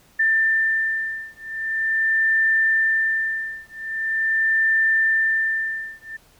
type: beating tone pair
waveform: sine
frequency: 1785 / 1785.43 Hz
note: A6 / A6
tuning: +24 / +25 cents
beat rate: 0.43 Hz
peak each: -21 dBFS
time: 0.19-6.17 s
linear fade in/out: 10 ms
effects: pink hiss -55 dBFS RMS until 6.39 s